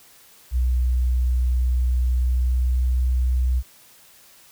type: tone with pitch glide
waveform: sine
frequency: 62.1 to 62.79 Hz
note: B1 to B1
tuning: +10 to +29 cents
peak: -17 dBFS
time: 0.51-3.63 s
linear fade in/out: 50 ms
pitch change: +19 cents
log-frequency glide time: 2.14-2.86 s
effects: white hiss -51 dBFS RMS until 4.51 s